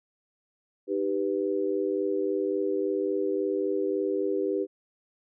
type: chord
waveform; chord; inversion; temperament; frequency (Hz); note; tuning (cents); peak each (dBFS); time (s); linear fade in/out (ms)
sine; Eb augmented; none; equal with one note detuned; 308.4 / 392 / 493.9; Eb4 / G4 / B4; -15 / 0 / 0; -31 / -27 / -31; 0.87-4.67; 50
effects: none